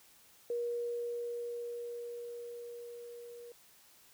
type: tone with level ramp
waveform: sine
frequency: 476.2 Hz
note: A#4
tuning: 37 cents sharp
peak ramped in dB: -32 to -47 dBFS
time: 0.5-3.52 s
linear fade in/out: 2 ms
effects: white hiss -62 dBFS RMS until 4.13 s